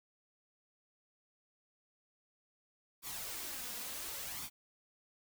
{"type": "noise with flanger", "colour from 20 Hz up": "white", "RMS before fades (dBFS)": -43, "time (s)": [3.02, 4.5], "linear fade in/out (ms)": 50, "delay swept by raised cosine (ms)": [0.87, 4.17], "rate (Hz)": 0.7, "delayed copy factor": 0.55, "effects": []}